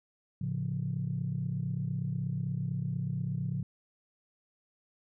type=chord; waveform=sine; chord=A augmented; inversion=none; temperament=equal; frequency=110 / 138.59 / 174.61 Hz; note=A2 / C#3 / E#3; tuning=0 / 0 / 0 cents; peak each=-36 / -33 / -35 dBFS; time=0.41-3.63 s; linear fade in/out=5 ms; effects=tanh soft clip ceiling -22 dBFS